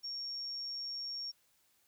sine tone, 5530 Hz, F8, 18 cents flat, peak -38 dBFS, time 0.03-1.32 s, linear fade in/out 20 ms, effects white hiss -72 dBFS RMS until 1.87 s

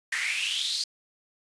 pink noise with high-pass filter sweep, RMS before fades -29 dBFS, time 0.12-0.84 s, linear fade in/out 5 ms, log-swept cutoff 1800 to 4600 Hz, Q 7.3, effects resampled to 22050 Hz

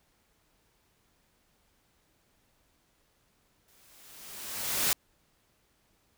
white noise with exponential growth, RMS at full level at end -25 dBFS, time 3.68-4.93 s, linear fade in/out 1 ms, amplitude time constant 270 ms, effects pink hiss -70 dBFS RMS until 6.17 s

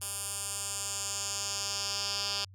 10% pulse tone with band-pass filter sweep, 200.4 Hz, G3, 38 cents sharp, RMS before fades -35 dBFS, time 0.01-2.45 s, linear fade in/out 10 ms, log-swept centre 10000 to 4700 Hz, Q 2.4, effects added 95 Hz sine -50 dBFS peak until 2.54 s

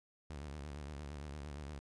sawtooth tone with vibrato, 72.7 Hz, D2, 17 cents flat, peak -40 dBFS, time 0.3-1.79 s, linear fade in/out 0 ms, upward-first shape sine, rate 8.7 Hz, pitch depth 110 cents each way, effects resampled to 22050 Hz + 13-bit

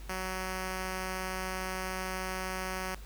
5% pulse tone, 186.7 Hz, F#3, 16 cents sharp, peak -23 dBFS, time 0.09-2.95 s, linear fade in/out 5 ms, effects added 50 Hz sine -43 dBFS peak until 3.05 s + pink hiss -54 dBFS RMS until 3.05 s

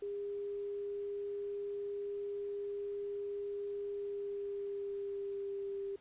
sine tone with pitch glide, 405 to 396.2 Hz, G#4 to G4, -43 to +18 cents, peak -37 dBFS, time 0.02-5.96 s, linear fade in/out 5 ms, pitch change -39 cents, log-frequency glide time 3.87-5.8 s, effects pink hiss -66 dBFS RMS until 6 s + resampled to 8000 Hz

